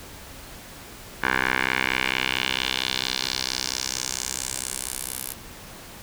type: tone with band-pass filter sweep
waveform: 10% pulse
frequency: 64.4 Hz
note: C2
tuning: 27 cents flat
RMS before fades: -27 dBFS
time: 1.22-5.34 s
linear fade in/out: 20 ms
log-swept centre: 1600 to 12000 Hz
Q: 2.2
effects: pink hiss -42 dBFS RMS until 6.02 s